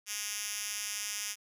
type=tone with high-pass filter; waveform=5% pulse; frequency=207.7 Hz; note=G#3; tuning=in tune; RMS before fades=-37 dBFS; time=0.06-1.36 s; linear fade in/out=50 ms; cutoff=4200 Hz; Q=0.93; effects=resampled to 32000 Hz